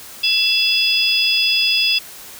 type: tone cluster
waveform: sine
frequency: 2668 / 3403 / 4958 Hz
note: E7 / G#7 / D#8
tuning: +20 / +41 / -7 cents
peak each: -18 dBFS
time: 0.23-1.99 s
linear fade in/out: 10 ms
effects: white hiss -37 dBFS RMS until 2.39 s